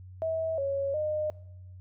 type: tone with pitch steps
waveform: sine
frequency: 646 / 553 / 611 Hz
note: E5 / C#5 / D#5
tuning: -35 / -4 / -32 cents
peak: -27 dBFS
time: 0.22-1.3 s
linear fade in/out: 0 ms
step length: 360 ms
effects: noise-tail reverb RT60 0.8 s tail -21 dB re dry + added 92 Hz sine -44 dBFS peak until 1.8 s